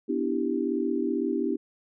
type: chord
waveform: sine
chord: E minor seventh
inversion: second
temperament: equal with one note detuned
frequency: 248.2 / 293.7 / 329.6 / 392 Hz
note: B3 / D4 / E4 / G4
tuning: +9 / 0 / 0 / 0 cents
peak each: -30 dBFS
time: 0.08-1.57 s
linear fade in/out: 20 ms
effects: none